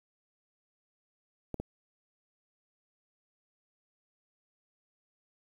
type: clicks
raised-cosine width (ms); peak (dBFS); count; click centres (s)
2; -22; 2; 1.543 / 1.6
effects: 9-bit